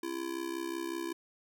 square tone with amplitude modulation, 336.6 Hz, E4, 36 cents sharp, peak -32 dBFS, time 0.03-1.13 s, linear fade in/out 5 ms, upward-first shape sine, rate 65.4 Hz, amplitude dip 80%, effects none

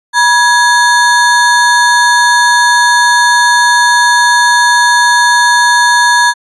square ring-modulated tone, 1318.5 Hz, E6, in tune, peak -3 dBFS, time 0.13-6.34 s, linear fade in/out 50 ms, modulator 352 Hz, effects resampled to 24000 Hz

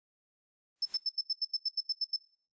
white noise with exponential growth, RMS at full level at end -47 dBFS, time 0.76-0.96 s, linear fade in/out 0 ms, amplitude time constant 42 ms
sine tone bursts, 5274 Hz, E8, in tune, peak -28 dBFS, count 12, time 0.82-2.163 s, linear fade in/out 5 ms, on 34 ms, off 85 ms
effects noise-tail reverb RT60 0.5 s tail -21 dB re dry + resampled to 16000 Hz

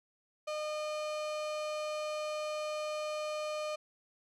35% pulse tone, 609 Hz, D#5, 37 cents flat, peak -33 dBFS, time 0.47-3.76 s, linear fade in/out 10 ms, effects low-pass 7000 Hz 12 dB/octave

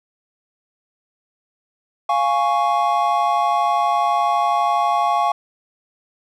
triangle chord, Db major, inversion first, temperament equal, 698.5 / 830.6 / 1108.7 Hz, F5 / Ab5 / Db6, 0 / 0 / 0 cents, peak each -18 dBFS, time 2.09-5.32 s, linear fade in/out 5 ms, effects none

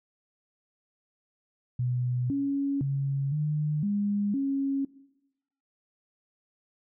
sine tone with pitch steps, 124.2 / 278.8 / 138.1 / 150.8 / 203.8 / 274.4 Hz, B2 / C#4 / C#3 / D3 / G#3 / C#4, +10 / +10 / -6 / +46 / -32 / -17 cents, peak -25 dBFS, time 1.79-4.85 s, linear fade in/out 5 ms, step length 510 ms, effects noise-tail reverb RT60 0.9 s tail -19 dB re dry

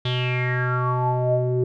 square tone with low-pass filter sweep, 125.2 Hz, B2, 24 cents sharp, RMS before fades -22 dBFS, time 0.05-1.64 s, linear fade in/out 5 ms, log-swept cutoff 3500 to 410 Hz, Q 8.7, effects none

